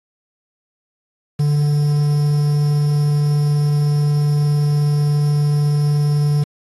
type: tone with quantisation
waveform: triangle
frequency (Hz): 146.7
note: D3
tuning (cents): -2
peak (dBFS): -11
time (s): 1.39-6.44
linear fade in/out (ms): 10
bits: 6
effects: AAC 32 kbps